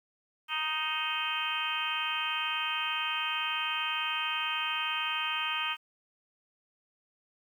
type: harmonic tone with a mistuned harmonic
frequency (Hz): 311.1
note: D#4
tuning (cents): 0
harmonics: 3 / 4 / 5 / 6 / 7 / 8 / 9 / 10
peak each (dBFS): -39 / -36 / -40 / -43 / -42 / -35 / -40 / -35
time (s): 0.48-5.77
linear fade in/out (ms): 50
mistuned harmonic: 8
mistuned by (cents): +28
effects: 10-bit